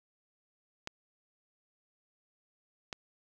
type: clicks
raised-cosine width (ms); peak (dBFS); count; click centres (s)
0.2; -20; 2; 0.874 / 2.928
effects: none